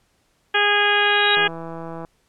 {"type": "harmonic tone", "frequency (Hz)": 411.3, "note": "G#4", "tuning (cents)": -17, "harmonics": [1, 2, 3, 4, 5, 6, 7, 8], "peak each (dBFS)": [-24, -23, -26, -19, -28, -24, -25, -25], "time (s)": [0.54, 1.48], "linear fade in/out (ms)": 10}
{"type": "tone with exponential growth", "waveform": "sine", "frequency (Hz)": 3812, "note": "A#7", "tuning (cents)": 38, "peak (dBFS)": -19, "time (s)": [0.75, 1.35], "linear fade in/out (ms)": 2, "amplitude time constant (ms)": 130}
{"type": "click train", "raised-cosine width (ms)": 1, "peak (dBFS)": -20, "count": 113, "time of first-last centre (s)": [1.37, 2.049], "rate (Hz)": 165}
{"effects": ["pink hiss -64 dBFS RMS until 2.28 s", "low-pass 11000 Hz 12 dB/octave"]}